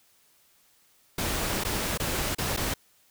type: noise with dropouts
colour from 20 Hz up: pink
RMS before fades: -29 dBFS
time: 1.18-2.74 s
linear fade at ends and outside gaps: 5 ms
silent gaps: 1.638-1.648 / 1.976-1.998 / 2.349-2.383 / 2.565-2.572 s
effects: white hiss -63 dBFS RMS until 3.1 s